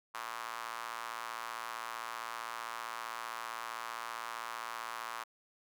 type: tone with high-pass filter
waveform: square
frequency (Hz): 57.7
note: A#1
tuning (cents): -17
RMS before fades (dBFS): -42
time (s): 0.14-5.24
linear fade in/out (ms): 10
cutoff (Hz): 1100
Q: 2.9
effects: none